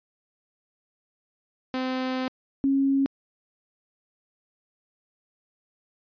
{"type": "tone pair in turn", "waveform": ["sawtooth", "sine"], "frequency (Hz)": [258, 273.3], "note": ["C4", "C#4"], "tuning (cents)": [-24, -24], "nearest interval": "minor second", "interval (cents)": 100, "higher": "second", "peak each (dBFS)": [-22, -19], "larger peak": "second", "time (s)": [[1.74, 2.28], [2.64, 3.06]], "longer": "first", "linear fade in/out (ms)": 0, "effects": ["resampled to 11025 Hz"]}